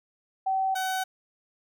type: tone pair in turn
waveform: sine / 30% pulse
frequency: 766 / 754.1 Hz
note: G5 / F#5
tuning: -40 / +33 cents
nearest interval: unison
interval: 27 cents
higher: first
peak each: -23 / -24 dBFS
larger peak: first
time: 0.46-0.75 / 0.75-1.04 s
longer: neither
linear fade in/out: 10 ms
effects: none